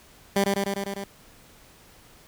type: tone with echo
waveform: 15% pulse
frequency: 198.3 Hz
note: G3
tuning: 20 cents sharp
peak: -13 dBFS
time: 0.36-0.44 s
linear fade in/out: 2 ms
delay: 100 ms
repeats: 6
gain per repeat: -2 dB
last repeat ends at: 1.04 s
effects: pink hiss -53 dBFS RMS until 2.27 s